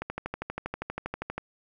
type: click train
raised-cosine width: 0.5 ms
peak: -17 dBFS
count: 18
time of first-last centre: 0.02-1.38 s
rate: 12.5 Hz
effects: none